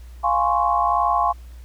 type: chord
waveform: sine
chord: Db major seventh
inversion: first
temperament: equal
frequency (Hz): 698.5 / 830.6 / 1046.5 / 1108.7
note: F5 / Ab5 / C6 / Db6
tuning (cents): 0 / 0 / 0 / 0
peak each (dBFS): -22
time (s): 0.23-1.33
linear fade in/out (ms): 20
effects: added 60 Hz sine -37 dBFS peak until 1.64 s + pink hiss -55 dBFS RMS until 1.64 s